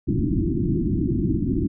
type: low-pass noise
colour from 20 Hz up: white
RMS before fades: -22 dBFS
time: 0.07-1.68 s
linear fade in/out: 20 ms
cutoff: 350 Hz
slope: 96 dB/octave
effects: none